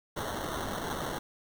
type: noise with sample-and-hold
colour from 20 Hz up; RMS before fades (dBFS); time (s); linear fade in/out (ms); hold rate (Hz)
white; -35; 0.16-1.19; 10; 2450
effects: none